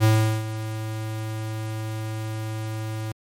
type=tone with ADSR envelope; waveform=square; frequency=109.6 Hz; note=A2; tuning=6 cents flat; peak=-14 dBFS; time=0-3.12 s; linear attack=38 ms; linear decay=390 ms; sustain=-14 dB; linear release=4 ms; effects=MP3 64 kbps